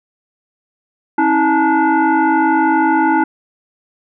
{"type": "tone with frequency modulation", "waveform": "sine", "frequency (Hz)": 268.7, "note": "C4", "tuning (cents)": 46, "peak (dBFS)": -10, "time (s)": [1.18, 3.24], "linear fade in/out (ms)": 5, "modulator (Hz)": 590, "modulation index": 1.8, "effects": []}